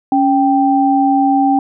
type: tone pair together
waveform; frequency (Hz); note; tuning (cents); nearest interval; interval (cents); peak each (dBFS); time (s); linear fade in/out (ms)
sine; 277.5 / 784; C#4 / G5; +2 / 0; octave + tritone; 1798; -12; 0.12-1.59; 2
effects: none